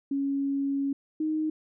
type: tone pair in turn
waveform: sine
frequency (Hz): 277.2 / 311.1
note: C#4 / D#4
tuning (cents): 0 / 0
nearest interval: major second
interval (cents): 200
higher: second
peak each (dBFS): -25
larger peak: neither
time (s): 0.11-0.93 / 1.2-1.5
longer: first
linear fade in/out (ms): 5
effects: none